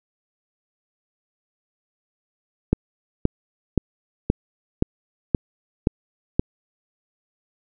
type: click train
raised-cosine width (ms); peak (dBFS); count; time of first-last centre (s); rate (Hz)
3; -3; 8; 2.73-6.395; 1.91
effects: none